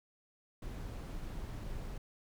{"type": "noise", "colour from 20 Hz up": "brown", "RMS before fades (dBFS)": -42, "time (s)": [0.62, 1.98], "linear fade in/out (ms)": 5, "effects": []}